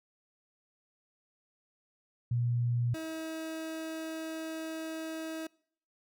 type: tone pair in turn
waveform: sine / 30% pulse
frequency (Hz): 120 / 320.4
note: B2 / E4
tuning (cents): -49 / -49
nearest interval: octave + perfect fourth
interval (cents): 1700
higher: second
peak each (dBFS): -27 / -34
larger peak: first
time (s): 2.31-2.94 / 2.94-5.47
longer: second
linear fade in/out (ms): 5
effects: noise-tail reverb RT60 0.6 s tail -24 dB re dry